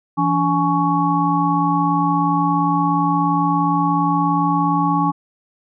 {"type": "tone cluster", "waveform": "sine", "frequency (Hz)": [169.1, 286.2, 839, 1113], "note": ["E3", "D4", "G#5", "C#6"], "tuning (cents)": [44, -45, 17, 7], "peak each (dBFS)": -20, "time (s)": [0.17, 5.12], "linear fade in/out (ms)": 20, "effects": []}